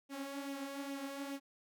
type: tone with flanger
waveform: sawtooth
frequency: 277.2 Hz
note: C#4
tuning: in tune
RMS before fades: -43 dBFS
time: 0.09-1.4 s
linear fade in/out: 50 ms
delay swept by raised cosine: 0.32 to 5.52 ms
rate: 2.4 Hz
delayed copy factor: +0.5
effects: none